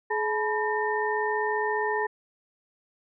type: tone cluster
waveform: sine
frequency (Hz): 425.2 / 864 / 979 / 1817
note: G#4 / A5 / B5 / A#6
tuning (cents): +41 / -32 / -15 / -45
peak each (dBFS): -28 / -30 / -32 / -30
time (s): 0.1-2.07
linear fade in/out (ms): 10
effects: none